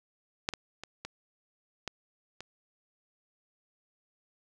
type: clicks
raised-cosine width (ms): 0.2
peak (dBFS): -11 / -18 / -24 / -21 / -17 / -24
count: 6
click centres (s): 0.489 / 0.537 / 0.836 / 1.05 / 1.877 / 2.406
effects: none